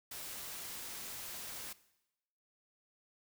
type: noise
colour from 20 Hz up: white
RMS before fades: -45 dBFS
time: 0.11-1.73 s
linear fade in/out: 5 ms
effects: noise-tail reverb RT60 0.9 s tail -18 dB re dry